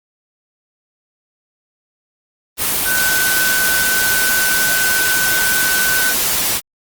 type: tone in noise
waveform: sine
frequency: 1514 Hz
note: F#6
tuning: 39 cents sharp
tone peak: -16 dBFS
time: 2.84-6.15 s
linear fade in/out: 50 ms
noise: white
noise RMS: -17 dBFS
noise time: 2.57-6.61 s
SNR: -2 dB
effects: Opus 24 kbps